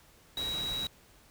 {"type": "tone in noise", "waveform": "sine", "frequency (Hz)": 3858, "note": "B7", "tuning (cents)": -41, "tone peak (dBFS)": -32, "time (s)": [0.37, 0.87], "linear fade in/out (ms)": 2, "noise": "pink", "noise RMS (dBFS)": -42, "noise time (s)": [0.37, 0.87], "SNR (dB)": 7, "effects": ["pink hiss -60 dBFS RMS until 1.3 s"]}